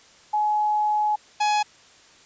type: tone pair in turn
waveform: sine / 45% pulse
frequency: 845 / 839.6 Hz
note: G#5 / G#5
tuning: +30 / +19 cents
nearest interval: unison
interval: 11 cents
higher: first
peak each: -19 dBFS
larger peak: neither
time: 0.33-1.16 / 1.4-1.63 s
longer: first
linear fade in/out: 10 ms
effects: white hiss -52 dBFS RMS until 2.25 s + resampled to 16000 Hz